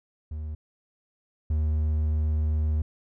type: tone pair in turn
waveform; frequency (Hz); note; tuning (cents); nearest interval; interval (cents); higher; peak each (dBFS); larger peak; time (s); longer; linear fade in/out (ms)
triangle; 76.9 / 76.9; D#2 / D#2; -20 / -20; unison; 0; neither; -29 / -20; second; 0.31-0.55 / 1.5-2.82; second; 5
effects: none